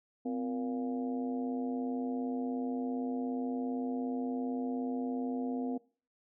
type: harmonic tone with a mistuned harmonic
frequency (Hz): 117.3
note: A#2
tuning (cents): +11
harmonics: 2 / 3 / 4 / 5 / 6 / 7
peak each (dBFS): -33 / -48 / -40 / -52 / -44 / -54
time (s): 0.25-5.78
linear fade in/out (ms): 10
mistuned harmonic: 2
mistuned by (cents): +150
effects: noise-tail reverb RT60 0.4 s tail -22 dB re dry